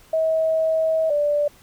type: tone pair in turn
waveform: sine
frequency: 641 / 586.7 Hz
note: E5 / D5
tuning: -49 / -2 cents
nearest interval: major second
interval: 153 cents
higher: first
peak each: -17 dBFS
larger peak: neither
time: 0.13-1.1 / 1.1-1.48 s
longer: first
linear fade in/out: 5 ms
effects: pink hiss -52 dBFS RMS until 1.62 s